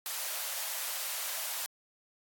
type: high-pass noise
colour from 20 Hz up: white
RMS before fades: -36 dBFS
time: 0.06-1.66 s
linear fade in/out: 0 ms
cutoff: 530 Hz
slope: 48 dB/octave
effects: AAC 64 kbps